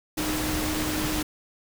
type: tone in noise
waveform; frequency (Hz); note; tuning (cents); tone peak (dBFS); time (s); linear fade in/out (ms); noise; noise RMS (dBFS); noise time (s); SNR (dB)
sine; 307.5; D#4; -20; -29; 0.17-1.23; 10; pink; -29; 0.17-1.23; -3
effects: none